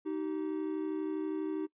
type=tone pair together; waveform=triangle; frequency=311.8 / 384.2 Hz; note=D#4 / G4; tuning=+4 / -35 cents; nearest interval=major third; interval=361 cents; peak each=-32 / -35 dBFS; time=0.05-1.67 s; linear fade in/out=20 ms; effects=noise-tail reverb RT60 0.1 s tail -22 dB re dry + resampled to 8000 Hz